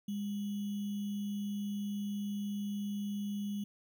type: tone with sample-and-hold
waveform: sine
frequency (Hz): 203.5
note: G#3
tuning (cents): -35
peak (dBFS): -34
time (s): 0.08-3.64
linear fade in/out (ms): 5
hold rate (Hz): 3150
effects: none